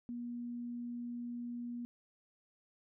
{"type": "tone", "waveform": "sine", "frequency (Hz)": 240, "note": "B3", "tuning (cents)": -49, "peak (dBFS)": -39, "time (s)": [0.09, 1.85], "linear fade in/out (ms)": 0, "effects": []}